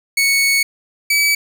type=tone pair in turn; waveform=sawtooth; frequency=2217 / 2289 Hz; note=C#7 / D7; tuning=0 / -45 cents; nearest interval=minor second; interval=55 cents; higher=second; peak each=-9 dBFS; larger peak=neither; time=0.17-0.63 / 1.1-1.35 s; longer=first; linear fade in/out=5 ms; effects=none